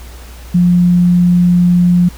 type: tone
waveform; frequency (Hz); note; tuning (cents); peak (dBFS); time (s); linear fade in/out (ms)
sine; 176.6; F3; +20; -6; 0.54-2.09; 10
effects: added 60 Hz sine -30 dBFS peak until 2.17 s + pink hiss -38 dBFS RMS until 2.17 s